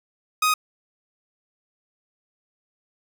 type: tone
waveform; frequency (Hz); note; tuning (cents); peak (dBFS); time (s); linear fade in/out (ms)
sawtooth; 1251; D#6; +9; -14; 0.42-0.54; 5
effects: none